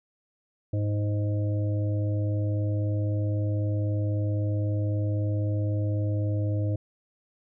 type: harmonic tone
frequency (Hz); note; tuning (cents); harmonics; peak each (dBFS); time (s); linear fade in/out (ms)
103.83; G#2; 0; 1 / 3 / 5 / 6; -24 / -34 / -38 / -40; 0.73-6.76; 5
effects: none